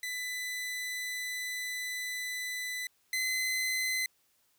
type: tone pair in turn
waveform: sawtooth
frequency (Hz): 1998 / 2039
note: B6 / C7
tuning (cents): +20 / -45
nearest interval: unison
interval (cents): 35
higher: second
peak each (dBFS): -31 / -26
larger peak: second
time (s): 0.03-2.87 / 3.13-4.06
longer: first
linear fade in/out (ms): 2
effects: white hiss -71 dBFS RMS until 4.58 s